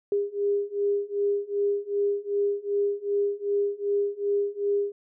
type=beating tone pair; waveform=sine; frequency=403.9 / 406.5 Hz; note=G#4 / G#4; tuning=-48 / -37 cents; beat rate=2.6 Hz; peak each=-27 / -26 dBFS; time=0.12-4.92 s; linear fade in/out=2 ms; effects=none

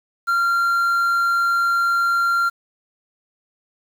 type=tone with quantisation; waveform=triangle; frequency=1382 Hz; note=F6; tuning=19 cents flat; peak=-14 dBFS; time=0.27-2.5 s; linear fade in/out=20 ms; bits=7; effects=none

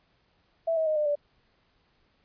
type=tone with pitch steps; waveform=sine; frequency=659.3 / 639.4 / 620.1 / 601.4 / 583.3 Hz; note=E5 / D#5 / D#5 / D5 / D5; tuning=0 / +47 / -6 / +41 / -12 cents; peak=-23 dBFS; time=0.67-1.155 s; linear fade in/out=10 ms; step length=97 ms; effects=pink hiss -68 dBFS RMS until 2.24 s + resampled to 11025 Hz

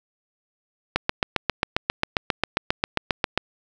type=click train; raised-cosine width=0.3 ms; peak=-3 dBFS; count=19; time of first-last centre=0.96-3.376 s; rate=7.45 Hz; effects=none

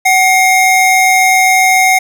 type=tone pair together; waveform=square; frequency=752.8 / 2131 Hz; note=F#5 / C7; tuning=+30 / +31 cents; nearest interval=octave + tritone; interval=1801 cents; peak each=-10 dBFS; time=0.05-1.99 s; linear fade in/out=10 ms; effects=none

